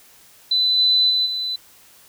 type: tone with level steps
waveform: sine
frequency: 4005 Hz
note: B7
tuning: 23 cents sharp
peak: -15 / -13 / -16 / -22 dBFS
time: 0.51-1.56 s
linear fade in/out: 5 ms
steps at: 0.77 / 1.09 / 1.25 s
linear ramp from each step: 20 ms
effects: white hiss -50 dBFS RMS until 2.08 s